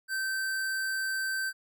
square tone, 1551 Hz, G6, 19 cents flat, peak -30 dBFS, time 0.08-1.53 s, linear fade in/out 50 ms, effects none

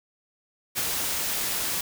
white noise with ADSR envelope, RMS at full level -26 dBFS, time 0.75-1.81 s, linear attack 31 ms, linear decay 62 ms, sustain -2 dB, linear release 4 ms, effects none

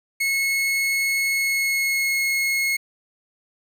40% pulse tone with pitch glide, 2184 to 2169 Hz, C#7 to C#7, -26 to -38 cents, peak -19 dBFS, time 0.2-2.77 s, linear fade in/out 10 ms, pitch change -12 cents, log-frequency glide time 1.26-2.18 s, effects none

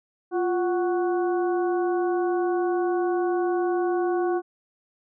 harmonic tone with a mistuned harmonic, 370 Hz, F#4, in tune, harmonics 1 / 2 / 3 / 4, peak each -22 / -29 / -36 / -38 dBFS, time 0.31-4.42 s, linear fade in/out 50 ms, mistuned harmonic 1, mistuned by -91 cents, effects none

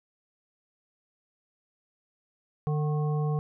harmonic tone with a mistuned harmonic, 150 Hz, D3, 37 cents sharp, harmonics 1 / 3 / 5 / 7, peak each -25 / -35 / -39 / -42 dBFS, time 2.67-3.39 s, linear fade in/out 0 ms, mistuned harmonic 7, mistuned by +61 cents, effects none

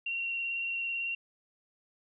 sine tone with vibrato, 2745 Hz, F7, 31 cents flat, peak -31 dBFS, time 0.06-1.15 s, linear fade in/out 5 ms, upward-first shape sine, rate 18 Hz, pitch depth 16 cents each way, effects none

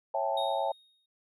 sine chord, A dominant seventh, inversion first, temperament just, 550 / 660 / 792 / 880 Hz, C#5 / E5 / G5 / A5, -14 / +2 / +18 / 0 cents, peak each -33 dBFS, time 0.14-0.72 s, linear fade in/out 5 ms
triangle tone with exponential decay, 3729 Hz, A#7, in tune, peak -32 dBFS, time 0.37-1.06 s, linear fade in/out 5 ms, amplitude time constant 150 ms
effects none

